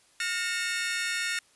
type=tone cluster; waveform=sawtooth; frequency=1422 / 1833 / 2197 / 2630 Hz; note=F6 / A#6 / C#7 / E7; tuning=+31 / -30 / -16 / -5 cents; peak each=-30 / -28 / -32 / -34 dBFS; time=0.2-1.39 s; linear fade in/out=2 ms; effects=white hiss -62 dBFS RMS until 1.55 s + resampled to 24000 Hz